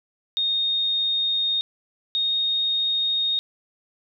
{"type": "tone pair in turn", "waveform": "sine", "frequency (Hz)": [3698, 3713], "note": ["A#7", "A#7"], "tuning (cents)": [-15, -8], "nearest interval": "unison", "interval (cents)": 7, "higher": "second", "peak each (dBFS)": -20, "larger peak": "neither", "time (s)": [[0.37, 1.61], [2.15, 3.39]], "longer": "neither", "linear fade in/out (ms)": 0, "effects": []}